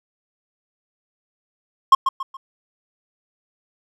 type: tone with echo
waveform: triangle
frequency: 1072 Hz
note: C6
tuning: 42 cents sharp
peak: -4 dBFS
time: 1.92-1.95 s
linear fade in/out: 5 ms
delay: 140 ms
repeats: 3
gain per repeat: -9 dB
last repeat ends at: 2.37 s
effects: none